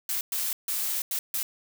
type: noise bursts at uneven times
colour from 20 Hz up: blue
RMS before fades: -29 dBFS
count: 5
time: 0.09-0.21 / 0.32-0.53 / 0.68-1.02 / 1.11-1.19 / 1.34-1.43 s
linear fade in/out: 2 ms
effects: none